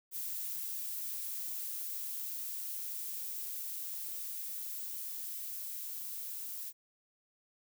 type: noise with level ramp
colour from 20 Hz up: violet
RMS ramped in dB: -39 to -42 dBFS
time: 0.11-6.73 s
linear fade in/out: 50 ms
effects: none